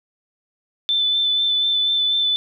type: tone with vibrato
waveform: sine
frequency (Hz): 3522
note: A7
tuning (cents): +1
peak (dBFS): -16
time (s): 0.89-2.36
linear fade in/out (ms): 0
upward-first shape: sine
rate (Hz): 4.1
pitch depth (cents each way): 17
effects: none